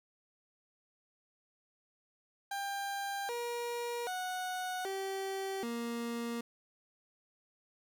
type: tone with pitch steps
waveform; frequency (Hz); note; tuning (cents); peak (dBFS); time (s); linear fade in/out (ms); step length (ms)
30% pulse; 796 / 476.4 / 736 / 386.9 / 234.5; G5 / A#4 / F#5 / G4 / A#3; +26 / +38 / -9 / -23 / +11; -33; 2.51-6.41; 5; 780
effects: none